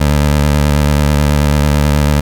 20% pulse tone with vibrato, 73.42 Hz, D2, in tune, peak -4 dBFS, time 0-2.21 s, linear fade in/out 10 ms, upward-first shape square, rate 9.2 Hz, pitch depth 30 cents each way, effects none

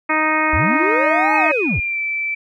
harmonic tone, 311.1 Hz, D#4, in tune, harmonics 1 / 2 / 3 / 4 / 5 / 6 / 7 / 8, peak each -23 / -25 / -22 / -21 / -27 / -22 / -22 / -25 dBFS, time 0.09-1.52 s, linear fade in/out 10 ms
triangle linear two-way sweep, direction up then down, 50.5 to 880 to 50.5 Hz, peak -16 dBFS, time 0.53-1.8 s, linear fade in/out 5 ms, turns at 1.35 s
sine tone with pitch glide, 2537 to 2326 Hz, D#7 to D7, +33 to -17 cents, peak -19 dBFS, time 1.34-2.35 s, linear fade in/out 10 ms, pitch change -150 cents, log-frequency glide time 1.5-1.99 s
effects none

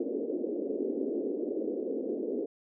white band-pass noise, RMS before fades -33 dBFS, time 0-2.46 s, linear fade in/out 5 ms, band 250 to 480 Hz, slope 48 dB/octave, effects none

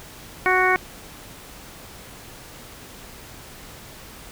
harmonic tone, 370 Hz, F#4, in tune, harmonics 1 / 2 / 3 / 4 / 5 / 6, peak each -23 / -23 / -23 / -23 / -23 / -23 dBFS, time 0.46-0.76 s, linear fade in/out 0 ms, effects pink hiss -42 dBFS RMS until 4.31 s

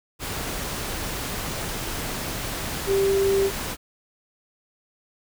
sine tone in noise, 392 Hz, G4, in tune, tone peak -18 dBFS, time 2.86-3.51 s, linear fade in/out 50 ms, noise pink, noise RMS -30 dBFS, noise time 0.19-3.77 s, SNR +9 dB, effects none

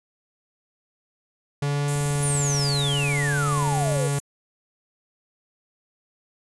45% pulse tone with vibrato, 142.9 Hz, D3, 47 cents flat, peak -22 dBFS, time 1.62-4.19 s, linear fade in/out 5 ms, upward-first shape sine, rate 0.67 Hz, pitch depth 15 cents each way
pink high-pass noise, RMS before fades -33 dBFS, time 1.88-4.2 s, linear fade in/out 0 ms, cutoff 6600 Hz, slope 48 dB/octave
click train, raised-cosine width 5 ms, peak -27 dBFS, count 42, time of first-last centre 1.96-3.97 s, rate 20.4 Hz
sine exponential sweep, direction down, 10060 to 466.2 Hz, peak -25 dBFS, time 2.22-4.08 s, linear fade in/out 10 ms
effects resampled to 24000 Hz

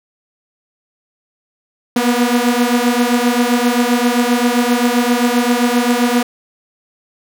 sawtooth beating tone pair, 238.5 / 246.1 Hz, A#3 / B3, +40 / -6 cents, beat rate 7.6 Hz, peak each -11 dBFS, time 1.96-6.23 s, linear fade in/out 5 ms, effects none

